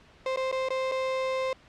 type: tone with dropouts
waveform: 35% pulse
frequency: 523.3 Hz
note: C5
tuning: in tune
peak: -25 dBFS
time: 0.26-1.53 s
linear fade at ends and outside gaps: 2 ms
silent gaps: 0.361-0.372 / 0.515-0.525 / 0.687-0.704 / 0.915-0.919 s
effects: pink hiss -56 dBFS RMS until 1.68 s + low-pass 4000 Hz 12 dB/octave